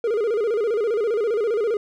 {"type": "tone with vibrato", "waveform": "triangle", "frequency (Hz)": 440, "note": "A4", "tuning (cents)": 0, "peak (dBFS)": -17, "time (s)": [0.04, 1.77], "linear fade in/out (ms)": 2, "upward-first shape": "square", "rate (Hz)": 15, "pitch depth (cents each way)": 110, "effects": []}